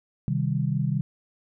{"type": "chord", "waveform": "sine", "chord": "C minor", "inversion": "none", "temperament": "equal", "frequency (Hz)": [130.81, 155.56, 196], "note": ["C3", "Eb3", "G3"], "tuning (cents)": [0, 0, 0], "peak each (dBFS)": [-26, -26, -29], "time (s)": [0.28, 1.01], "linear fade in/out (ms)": 0, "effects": []}